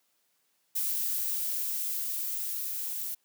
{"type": "noise with level ramp", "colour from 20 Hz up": "violet", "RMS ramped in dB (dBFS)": [-30, -35], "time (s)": [0.75, 3.15], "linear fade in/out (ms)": 10, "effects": ["white hiss -73 dBFS RMS until 3.24 s", "high-pass 150 Hz 12 dB/octave"]}